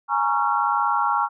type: chord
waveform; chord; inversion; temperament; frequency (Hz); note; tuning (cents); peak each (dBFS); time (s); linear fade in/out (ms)
sine; Bb minor seventh; third; equal with one note detuned; 830.6 / 932.3 / 1108.7 / 1366.6; Ab5 / Bb5 / Db6 / F6; 0 / 0 / 0 / -38; -24; 0.08-1.29; 50
effects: none